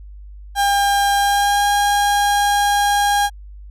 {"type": "tone with pitch glide", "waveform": "35% pulse", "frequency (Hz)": [803, 814.2], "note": ["G5", "G#5"], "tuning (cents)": [41, -35], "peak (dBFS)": -12, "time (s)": [0.55, 3.3], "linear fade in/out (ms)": 50, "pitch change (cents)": 24, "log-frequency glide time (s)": [1.17, 1.68], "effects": ["added 50 Hz sine -34 dBFS peak until 3.7 s", "resampled to 32000 Hz"]}